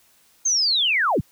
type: linear sweep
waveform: sine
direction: down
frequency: 6490 to 46.25 Hz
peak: -17 dBFS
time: 0.45-1.21 s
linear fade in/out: 10 ms
effects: white hiss -58 dBFS RMS until 1.31 s